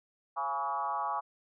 sine tone with frequency modulation, 983 Hz, B5, 8 cents flat, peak -30 dBFS, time 0.36-1.21 s, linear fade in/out 20 ms, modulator 148 Hz, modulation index 1.7, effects none

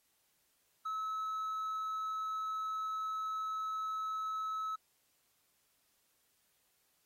sine tone with hard clipping, 1295 Hz, E6, 31 cents flat, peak -36 dBFS, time 0.85-4.76 s, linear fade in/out 10 ms, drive 2 dB, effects white hiss -75 dBFS RMS until 7.05 s + AAC 48 kbps

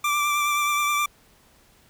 25% pulse tone with vibrato, 1174.7 Hz, D6, in tune, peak -17 dBFS, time 0.04-1.06 s, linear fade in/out 5 ms, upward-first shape triangle, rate 9.5 Hz, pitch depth 25 cents each way, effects pink hiss -57 dBFS RMS until 1.89 s

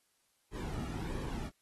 brown noise with flanger, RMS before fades -39 dBFS, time 0.51-1.51 s, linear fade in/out 50 ms, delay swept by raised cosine 1.4 to 1.96 ms, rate 1.5 Hz, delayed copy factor -0.55, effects white hiss -75 dBFS RMS until 1.61 s + AAC 32 kbps

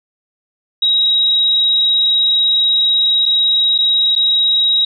sine tone with dropouts, 3819 Hz, A#7, 41 cents sharp, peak -10 dBFS, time 0.82-4.85 s, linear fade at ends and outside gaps 5 ms, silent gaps 3.256-3.26 / 3.78-3.786 / 4.153-4.161 s, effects none

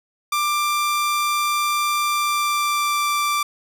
sawtooth tone with pitch glide, 1184 to 1174.5 Hz, D6 to D6, +14 to 0 cents, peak -15 dBFS, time 0.32-3.43 s, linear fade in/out 5 ms, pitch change -14 cents, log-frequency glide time 2.03-3.1 s, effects none

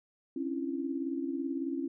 sine tone cluster, 270.7 / 288.9 / 334.1 Hz, C#4 / D4 / E4, -41 / -28 / +23 cents, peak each -34 / -40 / -36 dBFS, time 0.36-1.88 s, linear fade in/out 5 ms, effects none

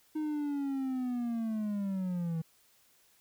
triangle linear sweep, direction down, 311.1 to 160 Hz, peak -29 dBFS, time 0.15-2.42 s, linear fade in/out 10 ms, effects white hiss -66 dBFS RMS until 3.2 s

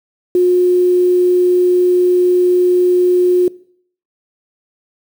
sine tone with quantisation, 359.6 Hz, F#4, 49 cents flat, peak -8 dBFS, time 0.35-3.48 s, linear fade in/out 2 ms, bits 6, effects noise-tail reverb RT60 0.6 s tail -22 dB re dry

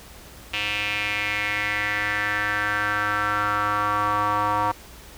square tone with band-pass filter sweep, 103.83 Hz, G#2, in tune, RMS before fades -24 dBFS, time 0.53-4.72 s, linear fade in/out 10 ms, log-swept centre 2700 to 1000 Hz, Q 4.5, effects added 60 Hz sine -47 dBFS peak until 5.17 s + pink hiss -45 dBFS RMS until 5.17 s

